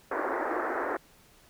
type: band-pass noise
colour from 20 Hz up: pink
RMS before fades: -31 dBFS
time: 0.11-0.97 s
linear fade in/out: 5 ms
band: 300 to 1800 Hz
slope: 48 dB/octave
effects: pink hiss -59 dBFS RMS until 1.49 s